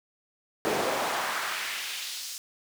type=noise with high-pass filter sweep; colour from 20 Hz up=brown; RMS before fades=-31 dBFS; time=0.65-2.38 s; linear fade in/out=0 ms; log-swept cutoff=410 to 5800 Hz; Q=1.3; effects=none